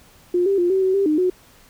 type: tone with pitch steps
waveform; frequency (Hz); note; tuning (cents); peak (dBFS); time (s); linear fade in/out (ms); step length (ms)
sine; 354.8 / 394.1 / 350.8 / 382 / 376.7 / 395 / 305.7 / 365.8; F4 / G4 / F4 / G4 / F#4 / G4 / D#4 / F#4; +27 / +9 / +8 / -45 / +31 / +13 / -30 / -20; -15; 0.34-1.3; 5; 120
effects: pink hiss -51 dBFS RMS until 1.69 s